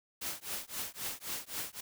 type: noise with tremolo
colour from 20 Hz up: white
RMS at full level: -36 dBFS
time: 0.21-1.81 s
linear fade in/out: 10 ms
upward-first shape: triangle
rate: 3.8 Hz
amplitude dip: 100%
effects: none